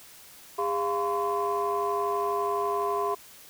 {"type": "tone cluster", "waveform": "sine", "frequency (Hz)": [406.6, 691, 1024, 1116], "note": ["G#4", "F5", "C6", "C#6"], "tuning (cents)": [-37, -19, -38, 11], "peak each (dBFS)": [-28, -31, -28, -35], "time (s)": [0.58, 3.15], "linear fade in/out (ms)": 10, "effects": ["tanh soft clip ceiling -18 dBFS", "white hiss -50 dBFS RMS until 3.49 s"]}